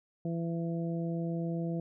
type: harmonic tone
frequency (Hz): 167.5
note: E3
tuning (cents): +28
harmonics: 1 / 2 / 3 / 4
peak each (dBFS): -32 / -38 / -42 / -44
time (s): 0.25-1.8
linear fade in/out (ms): 2
effects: none